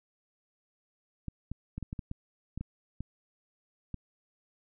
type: clicks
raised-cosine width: 5 ms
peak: -24 dBFS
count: 11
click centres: 1.283 / 1.516 / 1.78 / 1.827 / 1.929 / 1.992 / 2.114 / 2.576 / 2.61 / 3.006 / 3.943 s
effects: none